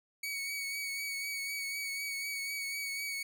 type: tone with vibrato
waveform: sawtooth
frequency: 2243 Hz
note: C#7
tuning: 20 cents sharp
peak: -32 dBFS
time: 0.23-3.23 s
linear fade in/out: 5 ms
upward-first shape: triangle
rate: 4 Hz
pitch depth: 31 cents each way
effects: none